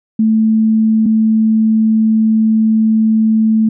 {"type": "tone pair in turn", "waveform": "sine", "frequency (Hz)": [220, 220], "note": ["A3", "A3"], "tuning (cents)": [0, 0], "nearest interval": "unison", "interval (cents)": 0, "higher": "neither", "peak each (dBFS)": [-8, -8], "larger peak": "neither", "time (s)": [[0.19, 1.06], [1.06, 3.69]], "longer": "second", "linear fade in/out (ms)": 5, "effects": []}